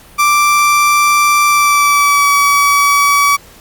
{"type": "tone with pitch glide", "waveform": "30% pulse", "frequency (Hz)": [1174.7, 1140.6], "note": ["D6", "C#6"], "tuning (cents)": [0, 49], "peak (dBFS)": -5, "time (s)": [0.18, 3.37], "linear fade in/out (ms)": 20, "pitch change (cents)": -51, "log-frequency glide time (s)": [1.47, 2.31], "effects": ["pink hiss -40 dBFS RMS until 3.6 s", "Opus 48 kbps"]}